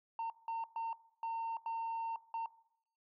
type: tone bursts at uneven times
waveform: sine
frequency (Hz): 911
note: A#5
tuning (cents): -40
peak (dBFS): -33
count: 6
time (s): 0.19-0.3 / 0.48-0.64 / 0.76-0.93 / 1.23-1.57 / 1.66-2.16 / 2.34-2.46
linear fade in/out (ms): 2
effects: noise-tail reverb RT60 0.7 s tail -21 dB re dry + tanh soft clip ceiling -35 dBFS

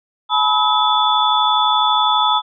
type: tone cluster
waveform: sine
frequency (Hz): 852 / 984 / 1283 / 3457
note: G#5 / B5 / E6 / A7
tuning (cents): +44 / -7 / -47 / -31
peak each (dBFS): -18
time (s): 0.29-2.42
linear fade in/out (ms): 50
effects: none

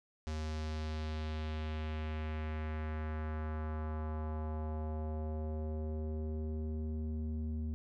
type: tone with low-pass filter sweep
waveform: square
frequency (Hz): 77.78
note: D#2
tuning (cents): 0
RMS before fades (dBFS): -38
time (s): 0.27-7.74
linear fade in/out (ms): 0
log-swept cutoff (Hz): 6100 to 220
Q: 1.6
effects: none

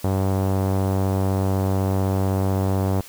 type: tone with low-pass filter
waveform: sawtooth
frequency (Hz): 95.9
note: G2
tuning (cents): -37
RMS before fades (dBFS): -21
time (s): 0.04-3.01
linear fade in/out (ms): 5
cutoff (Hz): 820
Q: 1.3
effects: white hiss -43 dBFS RMS until 3.08 s

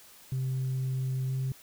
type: tone with pitch glide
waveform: sine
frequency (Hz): 130.81 to 132.02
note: C3 to C3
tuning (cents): 0 to +16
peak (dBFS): -26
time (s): 0.32-1.52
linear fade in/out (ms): 2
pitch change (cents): +16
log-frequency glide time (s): 1.27-1.33
effects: tanh soft clip ceiling -26 dBFS + white hiss -54 dBFS RMS until 1.62 s

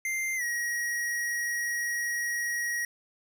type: tone with pitch glide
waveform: square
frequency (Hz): 2093 to 1897.2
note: C7 to A#6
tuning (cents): 0 to +30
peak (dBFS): -29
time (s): 0.05-2.85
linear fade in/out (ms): 2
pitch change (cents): -170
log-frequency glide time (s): 0.36-0.43
effects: none

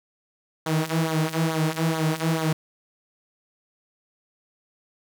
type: tone with flanger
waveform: sawtooth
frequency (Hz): 160.1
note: D#3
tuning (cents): +50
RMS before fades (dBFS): -24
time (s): 0.66-2.53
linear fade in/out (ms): 5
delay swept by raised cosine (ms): 0.37 to 6.27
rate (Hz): 2.3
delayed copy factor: -0.75
effects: 9-bit

